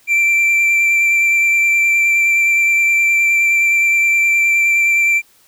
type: tone with vibrato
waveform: triangle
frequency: 2349 Hz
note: D7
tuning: in tune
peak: -9 dBFS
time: 0.07-5.22 s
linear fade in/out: 50 ms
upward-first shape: sine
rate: 9.6 Hz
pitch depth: 12 cents each way
effects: white hiss -52 dBFS RMS until 5.47 s